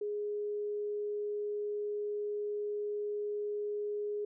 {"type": "tone", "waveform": "sine", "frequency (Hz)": 415.3, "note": "G#4", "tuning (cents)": 0, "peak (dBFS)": -33, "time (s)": [0.01, 4.25], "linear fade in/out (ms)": 5, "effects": []}